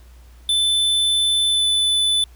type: tone with pitch glide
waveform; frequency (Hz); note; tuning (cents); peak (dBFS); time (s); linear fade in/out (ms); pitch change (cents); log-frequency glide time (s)
square; 3520 to 3498; A7 to A7; 0 to -11; -16; 0.49-2.24; 2; -11; 1.5-1.65
effects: added 60 Hz sine -42 dBFS peak until 2.35 s + pink hiss -55 dBFS RMS until 2.35 s